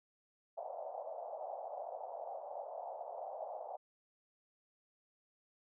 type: band-pass noise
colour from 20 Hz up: white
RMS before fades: -45 dBFS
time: 0.57-3.77 s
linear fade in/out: 10 ms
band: 580 to 770 Hz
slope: 48 dB/octave
effects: none